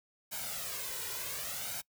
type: noise with flanger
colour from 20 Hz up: white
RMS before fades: -39 dBFS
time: 0.31-1.82 s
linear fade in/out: 20 ms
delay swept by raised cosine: 1.3 to 2.07 ms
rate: 0.68 Hz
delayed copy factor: +0.75
effects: noise-tail reverb RT60 0.1 s tail -23 dB re dry + high-pass 60 Hz 12 dB/octave